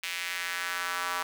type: tone with high-pass filter sweep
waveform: square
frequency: 88.8 Hz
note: F2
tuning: 29 cents sharp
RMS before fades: -33 dBFS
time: 0.03-1.23 s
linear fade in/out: 5 ms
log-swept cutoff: 2400 to 1100 Hz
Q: 2.1
effects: none